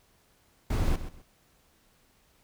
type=noise with echo; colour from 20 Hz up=brown; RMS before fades=-26 dBFS; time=0.7-0.96 s; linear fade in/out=5 ms; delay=130 ms; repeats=2; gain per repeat=-12 dB; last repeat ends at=1.22 s; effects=pink hiss -65 dBFS RMS until 2.43 s